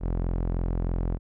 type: tone with low-pass filter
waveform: sawtooth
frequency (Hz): 43.15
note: F1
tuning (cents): -20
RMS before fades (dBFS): -27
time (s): 0-1.19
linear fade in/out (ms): 50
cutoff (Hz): 840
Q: 0.54
effects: none